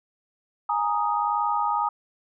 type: chord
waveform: sine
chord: Ab suspended second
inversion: none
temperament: equal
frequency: 830.6 / 932.3 / 1244.5 Hz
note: Ab5 / Bb5 / Eb6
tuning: 0 / 0 / 0 cents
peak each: -26 dBFS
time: 0.69-1.89 s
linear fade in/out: 5 ms
effects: none